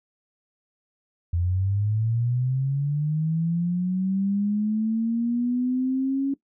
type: linear sweep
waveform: sine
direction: up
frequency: 84.2 to 277.2 Hz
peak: -21 dBFS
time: 1.33-6.34 s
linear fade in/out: 5 ms
effects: noise-tail reverb RT60 0.1 s tail -18 dB re dry